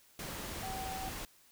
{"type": "tone in noise", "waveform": "sine", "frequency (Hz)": 763, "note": "G5", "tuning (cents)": -47, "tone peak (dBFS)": -40, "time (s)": [0.63, 1.09], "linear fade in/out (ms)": 2, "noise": "pink", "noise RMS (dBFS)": -42, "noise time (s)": [0.19, 1.25], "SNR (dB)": -1, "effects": ["white hiss -64 dBFS RMS until 1.51 s"]}